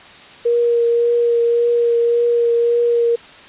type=tone with vibrato; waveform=sine; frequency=471.8 Hz; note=A#4; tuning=21 cents sharp; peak=-12 dBFS; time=0.45-3.16 s; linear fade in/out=10 ms; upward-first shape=triangle; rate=1.8 Hz; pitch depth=15 cents each way; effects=white hiss -40 dBFS RMS until 3.48 s + resampled to 8000 Hz